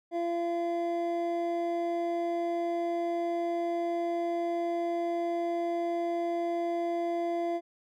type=tone pair together; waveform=triangle; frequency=341.5 / 683 Hz; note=F4 / F5; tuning=-39 / -39 cents; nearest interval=octave; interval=1200 cents; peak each=-29 / -29 dBFS; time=0.11-7.61 s; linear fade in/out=50 ms; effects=none